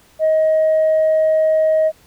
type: tone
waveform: sine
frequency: 630 Hz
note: D#5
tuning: 21 cents sharp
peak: -10 dBFS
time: 0.19-1.92 s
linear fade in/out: 50 ms
effects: tanh soft clip ceiling -9 dBFS + pink hiss -51 dBFS RMS until 2.06 s